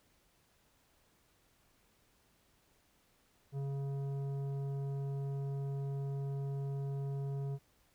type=tone with tanh clipping; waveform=sine; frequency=138.59 Hz; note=C#3; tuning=in tune; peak=-37 dBFS; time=3.52-7.59 s; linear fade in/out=50 ms; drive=11 dB; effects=pink hiss -71 dBFS RMS until 7.94 s